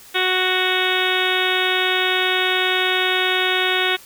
harmonic tone, 370 Hz, F#4, in tune, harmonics 1 / 2 / 3 / 4 / 5 / 6 / 7 / 8 / 9 / 10, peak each -24 / -27 / -29 / -24 / -26 / -25 / -27 / -28 / -26 / -25 dBFS, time 0.14-3.97 s, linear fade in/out 20 ms, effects white hiss -44 dBFS RMS until 4.05 s

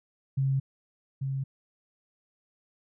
sine tone pair in turn, 135.2 / 135.2 Hz, C#3 / C#3, -43 / -43 cents, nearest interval unison, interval 0 cents, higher neither, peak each -23 / -28 dBFS, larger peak first, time 0.37-0.6 / 1.21-1.44 s, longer neither, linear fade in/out 10 ms, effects none

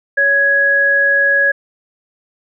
sine tone pair together, 560 / 1667 Hz, C#5 / G#6, +18 / +6 cents, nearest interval octave + perfect fifth, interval 1888 cents, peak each -19 / -10 dBFS, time 0.17-1.52 s, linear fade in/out 10 ms, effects none

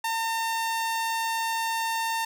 sawtooth tone, 907 Hz, A#5, 48 cents flat, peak -22 dBFS, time 0.04-2.25 s, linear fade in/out 5 ms, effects none

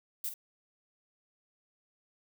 violet noise with echo, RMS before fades -35 dBFS, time 0.24-0.29 s, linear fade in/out 2 ms, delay 49 ms, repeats 1, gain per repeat -9 dB, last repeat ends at 0.339 s, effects none

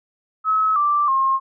sine tone with pitch steps, 1287 / 1173.4 / 1069.8 Hz, E6 / D6 / C6, -42 / -2 / +38 cents, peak -15 dBFS, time 0.44-1.4 s, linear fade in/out 50 ms, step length 320 ms, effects none

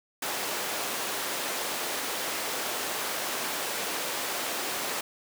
pink high-pass noise, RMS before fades -32 dBFS, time 0.22-5.01 s, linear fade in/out 5 ms, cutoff 420 Hz, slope 12 dB/octave, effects none

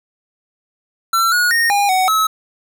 square tone with pitch steps, 1349 / 1450 / 1851 / 811 / 748 / 1292 Hz, E6 / F#6 / A#6 / G#5 / F#5 / E6, +40 / -35 / -13 / -41 / +19 / -35 cents, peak -13 dBFS, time 1.13-2.27 s, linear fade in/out 5 ms, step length 190 ms, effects none

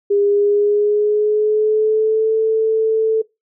sine tone with pitch glide, 405 to 441.7 Hz, G#4 to A4, -43 to +7 cents, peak -12 dBFS, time 0.1-3.22 s, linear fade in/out 10 ms, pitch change +150 cents, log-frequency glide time 0.2-2.34 s, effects noise-tail reverb RT60 0.2 s tail -21 dB re dry

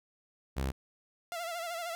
sawtooth tone, 66.7 Hz, C2, 34 cents sharp, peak -27 dBFS, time 0.56-0.72 s, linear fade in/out 20 ms
sawtooth tone with vibrato, 680 Hz, F5, 46 cents flat, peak -32 dBFS, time 1.32-1.95 s, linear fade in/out 0 ms, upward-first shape sine, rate 13 Hz, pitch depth 68 cents each way
effects none

